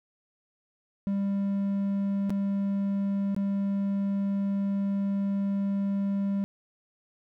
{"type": "tone with dropouts", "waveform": "triangle", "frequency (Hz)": 198.3, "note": "G3", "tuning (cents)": 20, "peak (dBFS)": -23, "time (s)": [1.07, 6.44], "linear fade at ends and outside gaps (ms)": 0, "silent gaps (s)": [[2.296, 2.304], [3.347, 3.364]], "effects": []}